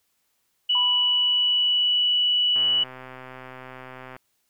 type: tone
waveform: sine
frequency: 2951 Hz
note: F#7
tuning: 5 cents flat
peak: -18 dBFS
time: 0.69-2.84 s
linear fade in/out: 10 ms
type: tone with exponential decay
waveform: sine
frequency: 987.8 Hz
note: B5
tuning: in tune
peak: -26 dBFS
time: 0.75-2.09 s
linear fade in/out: 2 ms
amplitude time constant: 290 ms
type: click train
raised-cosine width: 0.5 ms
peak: -25 dBFS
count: 208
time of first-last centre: 2.56-4.165 s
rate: 129 Hz
effects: white hiss -71 dBFS RMS until 4.49 s